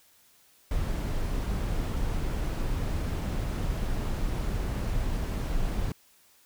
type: noise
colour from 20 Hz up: brown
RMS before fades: -29 dBFS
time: 0.71-5.92 s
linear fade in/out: 2 ms
effects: white hiss -61 dBFS RMS until 6.45 s